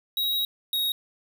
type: tone pair in turn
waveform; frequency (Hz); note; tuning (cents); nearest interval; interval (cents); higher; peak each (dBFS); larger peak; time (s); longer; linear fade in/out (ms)
square; 3822 / 3774; A#7 / A#7; +43 / +21; unison; 22; first; -24; neither; 0.17-0.45 / 0.73-0.92; first; 2
effects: none